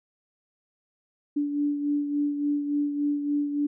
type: beating tone pair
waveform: sine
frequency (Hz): 290 / 293.5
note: D4 / D4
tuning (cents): -22 / -1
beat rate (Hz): 3.5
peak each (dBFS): -24 / -33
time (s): 1.36-3.67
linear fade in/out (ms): 10
effects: none